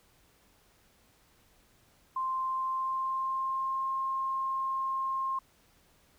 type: tone with pitch glide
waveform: sine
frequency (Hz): 1046.5 to 1064.8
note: C6 to C6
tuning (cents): 0 to +30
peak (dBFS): -29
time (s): 2.16-5.39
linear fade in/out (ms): 5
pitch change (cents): +30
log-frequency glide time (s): 2.45-3.9
effects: pink hiss -65 dBFS RMS until 6.18 s